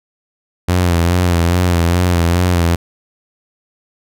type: tone with vibrato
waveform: sawtooth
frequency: 87.31 Hz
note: F2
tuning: in tune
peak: -7 dBFS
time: 0.68-2.76 s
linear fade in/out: 10 ms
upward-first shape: sine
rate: 2.4 Hz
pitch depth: 60 cents each way
effects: none